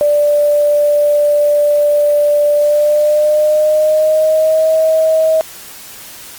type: tone with pitch glide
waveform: sine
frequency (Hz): 587.3 to 636.8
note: D5 to D#5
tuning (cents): 0 to +40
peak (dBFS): -8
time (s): 0.01-5.41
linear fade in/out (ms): 0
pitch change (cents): +140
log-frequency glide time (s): 2.54-4.72
effects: white hiss -33 dBFS RMS until 6.38 s + Opus 32 kbps